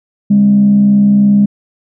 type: tone with frequency modulation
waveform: sine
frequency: 203.6 Hz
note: G#3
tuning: 34 cents flat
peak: -4 dBFS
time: 0.3-1.46 s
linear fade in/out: 10 ms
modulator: 63.2 Hz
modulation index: 0.28
effects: tanh soft clip ceiling 0 dBFS